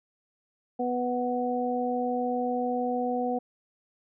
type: harmonic tone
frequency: 246.9 Hz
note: B3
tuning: in tune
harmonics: 1 / 2 / 3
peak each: -30 / -30 / -30 dBFS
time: 0.79-3.39 s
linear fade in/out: 10 ms
effects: none